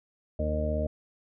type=harmonic tone; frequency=76.5 Hz; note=D#2; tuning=29 cents flat; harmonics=1 / 2 / 3 / 4 / 6 / 7 / 8; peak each=-29 / -39 / -35 / -40 / -38 / -41 / -31 dBFS; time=0.39-0.87 s; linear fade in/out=5 ms; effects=none